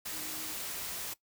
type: tone in noise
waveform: sine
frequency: 311.1 Hz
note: D#4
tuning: in tune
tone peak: -50 dBFS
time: 0.12-0.54 s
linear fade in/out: 10 ms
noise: white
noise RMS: -39 dBFS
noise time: 0.05-1.14 s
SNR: -14 dB
effects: noise-tail reverb RT60 0.1 s tail -18 dB re dry